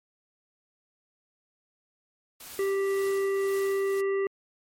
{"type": "noise with tremolo", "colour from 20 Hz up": "white", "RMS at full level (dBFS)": -42, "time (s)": [2.4, 4.01], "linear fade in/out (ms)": 5, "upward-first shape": "triangle", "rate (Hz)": 1.9, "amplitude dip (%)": 65}
{"type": "harmonic tone", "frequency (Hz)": 392, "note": "G4", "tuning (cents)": 0, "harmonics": [1, 3, 5, 7], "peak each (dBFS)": [-24, -39, -38, -50], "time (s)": [2.59, 4.27], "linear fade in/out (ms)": 2}
{"effects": ["MP3 64 kbps"]}